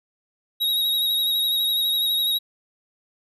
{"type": "tone with vibrato", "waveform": "square", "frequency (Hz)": 3803, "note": "A#7", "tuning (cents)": 34, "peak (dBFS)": -20, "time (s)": [0.6, 2.39], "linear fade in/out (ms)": 20, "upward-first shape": "sine", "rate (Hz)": 12, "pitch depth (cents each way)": 28, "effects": []}